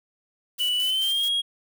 blue noise with tremolo, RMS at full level -36 dBFS, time 0.58-1.29 s, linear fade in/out 10 ms, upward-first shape square, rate 4.6 Hz, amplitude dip 55%
triangle tone with pitch glide, 2960 to 3284 Hz, F#7 to G#7, 0 to -20 cents, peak -20 dBFS, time 0.59-1.42 s, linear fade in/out 20 ms, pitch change +180 cents, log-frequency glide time 0.78-1.26 s
effects none

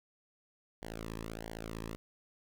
sawtooth tone with flanger, 55.4 Hz, A1, 13 cents sharp, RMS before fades -43 dBFS, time 0.82-1.96 s, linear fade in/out 0 ms, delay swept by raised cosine 0.78 to 1.4 ms, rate 1.5 Hz, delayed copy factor -0.9, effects none

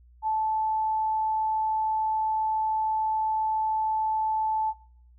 sine tone, 873 Hz, A5, 14 cents flat, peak -23 dBFS, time 0.22-4.74 s, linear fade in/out 50 ms, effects noise-tail reverb RT60 0.6 s tail -21 dB re dry + added 60 Hz sine -52 dBFS peak until 5.18 s

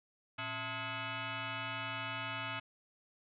sine tone with frequency modulation, 658 Hz, E5, 3 cents flat, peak -37 dBFS, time 0.38-2.6 s, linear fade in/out 10 ms, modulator 386 Hz, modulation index 6.4, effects none

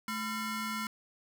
25% pulse ring-modulated tone, 792 Hz, G5, 18 cents sharp, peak -27 dBFS, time 0.08-0.87 s, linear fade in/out 2 ms, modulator 574 Hz, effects none

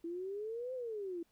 sine exponential two-way sweep, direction up then down, 329.6 to 522 to 329.6 Hz, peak -38 dBFS, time 0.04-1.23 s, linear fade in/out 5 ms, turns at 0.74 s, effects pink hiss -75 dBFS RMS until 1.31 s

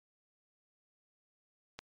click, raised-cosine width 0.2 ms, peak -25 dBFS, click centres 1.79 s, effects MP3 48 kbps

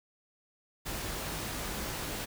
pink noise with comb filter, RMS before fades -37 dBFS, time 0.85-2.26 s, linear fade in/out 20 ms, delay 19 ms, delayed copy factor +0.5, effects none

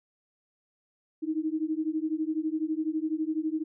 sine beating tone pair, 308.2 / 320.2 Hz, D#4 / D#4, -16 / +50 cents, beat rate 12 Hz, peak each -30 dBFS, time 1.22-3.64 s, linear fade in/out 20 ms, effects none

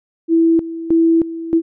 sine tone with tremolo, 329.6 Hz, E4, in tune, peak -9 dBFS, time 0.28-1.62 s, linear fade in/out 50 ms, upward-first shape square, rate 1.6 Hz, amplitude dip 80%, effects none

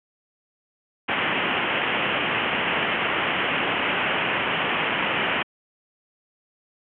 white low-pass noise, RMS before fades -24 dBFS, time 1.08-5.43 s, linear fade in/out 10 ms, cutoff 3100 Hz, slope 96 dB/octave, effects high-pass 150 Hz 12 dB/octave

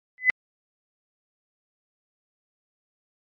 sine tone with exponential growth, 2013 Hz, B6, 33 cents sharp, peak -10 dBFS, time 0.18-0.3 s, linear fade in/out 0 ms, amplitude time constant 25 ms, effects MP3 32 kbps

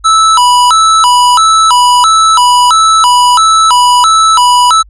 square tone with vibrato, 1135 Hz, C#6, 41 cents sharp, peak -4 dBFS, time 0.04-4.83 s, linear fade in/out 20 ms, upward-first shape square, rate 1.5 Hz, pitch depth 250 cents each way, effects added 50 Hz sine -35 dBFS peak until 4.89 s + resampled to 24000 Hz

